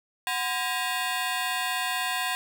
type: ring-modulated tone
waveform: 15% pulse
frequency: 880 Hz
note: A5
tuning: in tune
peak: -17 dBFS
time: 0.27-2.35 s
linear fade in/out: 0 ms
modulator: 142 Hz
effects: none